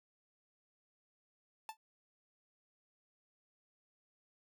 45% pulse tone with exponential decay, 880 Hz, A5, in tune, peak -38 dBFS, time 1.69-1.77 s, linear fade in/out 1 ms, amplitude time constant 16 ms, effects none

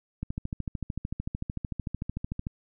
click train, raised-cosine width 5 ms, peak -19 dBFS, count 31, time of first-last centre 0.23-2.469 s, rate 13.4 Hz, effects none

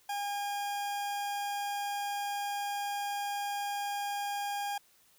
40% pulse tone, 812 Hz, G#5, 39 cents flat, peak -32 dBFS, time 0.09-4.78 s, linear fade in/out 5 ms, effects white hiss -65 dBFS RMS until 5.18 s

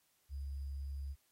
sine tone with sample-and-hold, 69.3 Hz, C#2, in tune, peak -39 dBFS, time 0.29-1.16 s, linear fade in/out 50 ms, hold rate 4900 Hz, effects white hiss -75 dBFS RMS until 1.31 s + AAC 48 kbps

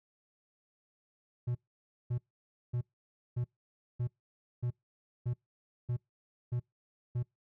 triangle tone bursts, 121.8 Hz, B2, 24 cents flat, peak -28 dBFS, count 10, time 1.47-7.23 s, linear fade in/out 10 ms, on 81 ms, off 550 ms, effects noise-tail reverb RT60 0.2 s tail -26 dB re dry

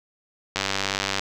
click train, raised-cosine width 0.2 ms, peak -6 dBFS, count 63, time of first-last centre 0.56-1.195 s, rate 97.7 Hz, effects none

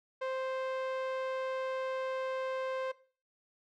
sawtooth tone with low-pass filter, 523.3 Hz, C5, in tune, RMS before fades -36 dBFS, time 0.21-2.92 s, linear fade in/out 10 ms, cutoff 2500 Hz, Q 0.57, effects noise-tail reverb RT60 0.4 s tail -18 dB re dry

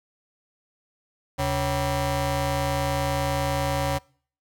20% pulse ring-modulated tone, 210 Hz, G#3, 19 cents sharp, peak -15 dBFS, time 1.38-3.99 s, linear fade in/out 20 ms, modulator 345 Hz, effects noise-tail reverb RT60 0.5 s tail -25 dB re dry

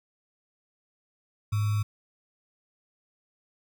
sine tone with sample-and-hold, 104.9 Hz, G#2, 18 cents sharp, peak -23 dBFS, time 1.52-1.83 s, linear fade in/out 10 ms, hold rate 1225 Hz, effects none

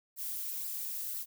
violet noise with flanger, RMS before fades -38 dBFS, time 0.16-1.26 s, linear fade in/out 50 ms, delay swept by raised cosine 0.3 to 4 ms, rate 2 Hz, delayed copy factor -0.6, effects none

